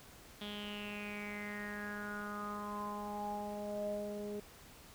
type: tone with low-pass filter sweep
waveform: sawtooth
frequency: 206.9 Hz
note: G#3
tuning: 6 cents flat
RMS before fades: -42 dBFS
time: 0.41-4.4 s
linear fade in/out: 5 ms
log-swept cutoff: 3400 to 480 Hz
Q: 8.7
effects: pink hiss -57 dBFS RMS until 4.94 s